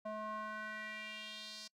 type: tone with band-pass filter sweep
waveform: square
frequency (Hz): 214.7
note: A3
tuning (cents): -42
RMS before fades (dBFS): -45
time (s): 0.05-1.68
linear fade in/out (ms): 10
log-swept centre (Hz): 770 to 5100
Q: 3.1
effects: noise-tail reverb RT60 0.1 s tail -26 dB re dry